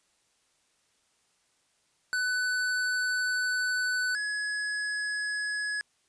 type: tone pair in turn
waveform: square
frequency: 1498 / 1685.5 Hz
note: F#6 / G#6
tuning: +21 / +25 cents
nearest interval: major second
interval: 204 cents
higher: second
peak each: -27 / -30 dBFS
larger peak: first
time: 2.13-4.15 / 4.15-5.81 s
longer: first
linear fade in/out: 0 ms
effects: white hiss -70 dBFS RMS until 6.08 s + resampled to 22050 Hz